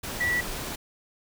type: tone in noise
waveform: sine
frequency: 1948 Hz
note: B6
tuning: 24 cents flat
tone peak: -23 dBFS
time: 0.2-0.41 s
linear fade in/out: 10 ms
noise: pink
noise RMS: -34 dBFS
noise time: 0.03-0.76 s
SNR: +8 dB
effects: none